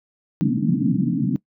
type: band-pass noise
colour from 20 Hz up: pink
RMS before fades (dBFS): -20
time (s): 0.41-1.36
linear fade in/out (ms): 0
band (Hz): 130 to 300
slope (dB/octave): 96
effects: noise-tail reverb RT60 0.1 s tail -21 dB re dry